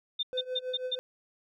sine tone bursts, 3613 Hz, A7, 45 cents sharp, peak -27 dBFS, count 5, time 0.19-0.955 s, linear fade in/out 10 ms, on 41 ms, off 140 ms
triangle tone with tremolo, 508 Hz, B4, 49 cents sharp, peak -28 dBFS, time 0.33-0.99 s, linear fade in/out 0 ms, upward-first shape triangle, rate 6.2 Hz, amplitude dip 90%
effects none

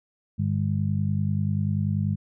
harmonic tone, 50.3 Hz, G1, 45 cents sharp, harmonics 2 / 3 / 4, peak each -25 / -27 / -28 dBFS, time 0.38-2.16 s, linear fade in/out 20 ms, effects none

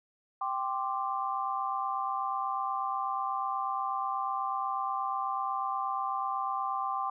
sine chord, G suspended fourth, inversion none, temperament equal, 784 / 1046.5 / 1174.7 Hz, G5 / C6 / D6, 0 / 0 / 0 cents, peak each -34 dBFS, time 0.41-7.1 s, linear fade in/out 5 ms, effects none

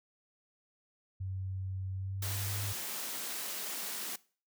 sine tone with pitch glide, 94.7 to 100.16 Hz, F#2 to G2, +41 to +38 cents, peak -35 dBFS, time 1.2-2.73 s, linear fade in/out 10 ms, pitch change +97 cents, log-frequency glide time 1.94-2.52 s
white high-pass noise, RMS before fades -39 dBFS, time 2.22-4.16 s, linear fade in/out 5 ms, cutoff 170 Hz, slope 48 dB/octave
effects noise-tail reverb RT60 0.4 s tail -21 dB re dry

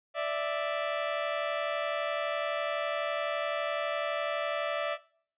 sawtooth tone pair together, 587.4 / 659.3 Hz, D5 / E5, 0 / 0 cents, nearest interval major second, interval 200 cents, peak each -28 dBFS, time 0.14-4.98 s, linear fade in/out 50 ms, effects noise-tail reverb RT60 0.5 s tail -19 dB re dry + resampled to 8000 Hz

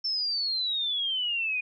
sine exponential sweep, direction down, 5370 to 2445 Hz, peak -26 dBFS, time 0.04-1.61 s, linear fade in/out 10 ms, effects none

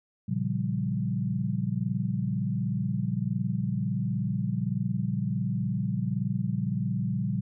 sine chord, G half-diminished seventh, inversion first, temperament equal, 116.54 / 138.59 / 174.61 / 196 Hz, Bb2 / Db3 / F3 / G3, 0 / 0 / 0 / 0 cents, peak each -31 / -32 / -32 / -31 dBFS, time 0.28-7.41 s, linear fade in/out 10 ms, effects none

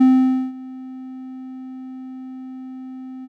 triangle tone with ADSR envelope, 259.1 Hz, C4, 17 cents flat, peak -6 dBFS, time 0-3.28 s, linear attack 12 ms, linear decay 510 ms, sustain -23 dB, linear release 40 ms, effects none

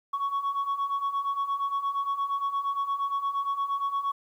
sine beating tone pair, 1108.7 / 1117.3 Hz, C#6 / C#6, 0 / +13 cents, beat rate 8.6 Hz, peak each -30 / -26 dBFS, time 0.13-4.12 s, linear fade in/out 10 ms, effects tanh soft clip ceiling -23 dBFS + 10-bit

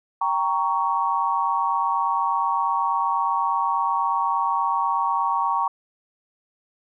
sine chord, G diminished, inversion none, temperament equal with one note detuned, 784 / 932.3 / 1115.8 Hz, G5 / Bb5 / Db6, 0 / 0 / +11 cents, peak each -27 / -23 / -23 dBFS, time 0.21-5.68 s, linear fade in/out 5 ms, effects none

